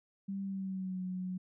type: tone with pitch glide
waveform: sine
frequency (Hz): 196 to 183.93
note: G3 to F#3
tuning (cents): 0 to -10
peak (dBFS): -35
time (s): 0.28-1.38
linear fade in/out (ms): 10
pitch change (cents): -110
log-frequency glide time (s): 0.43-1.02
effects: none